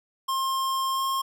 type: tone with pitch glide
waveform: square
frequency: 1064 to 1071.4 Hz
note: C6 to C6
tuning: +29 to +41 cents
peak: -25 dBFS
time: 0.28-1.22 s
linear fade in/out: 10 ms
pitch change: +12 cents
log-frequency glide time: 0.93-1.03 s
effects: none